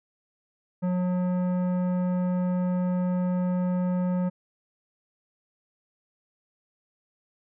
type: tone with tanh clipping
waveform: triangle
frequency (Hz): 180.8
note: F#3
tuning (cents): -40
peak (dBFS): -25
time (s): 0.82-4.3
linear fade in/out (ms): 20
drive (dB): 17
effects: none